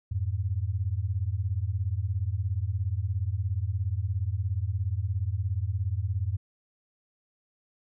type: beating tone pair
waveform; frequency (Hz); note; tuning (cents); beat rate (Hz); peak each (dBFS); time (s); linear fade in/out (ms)
sine; 87.31 / 104.31; F2 / G#2; 0 / +8; 17; -29; 0.11-6.37; 10
effects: none